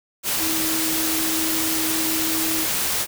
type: tone in noise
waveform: sine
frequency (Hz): 320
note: D#4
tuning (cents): +49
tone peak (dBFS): -26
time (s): 0.38-2.67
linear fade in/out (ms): 50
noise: white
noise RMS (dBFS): -23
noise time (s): 0.23-3.07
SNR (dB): -6
effects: none